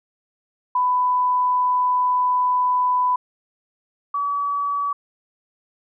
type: tone pair in turn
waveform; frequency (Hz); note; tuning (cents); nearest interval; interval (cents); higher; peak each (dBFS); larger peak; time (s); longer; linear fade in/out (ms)
sine; 997 / 1141.4; B5 / D6; +16 / -50; major second; 234; second; -16 / -20; first; 0.75-3.16 / 4.14-4.93; first; 5
effects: none